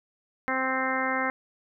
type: harmonic tone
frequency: 261.6 Hz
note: C4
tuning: in tune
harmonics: 1 / 2 / 3 / 4 / 5 / 6 / 7 / 8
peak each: -33 / -33 / -33 / -33 / -33 / -33 / -33 / -33 dBFS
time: 0.48-1.3 s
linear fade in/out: 0 ms
effects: none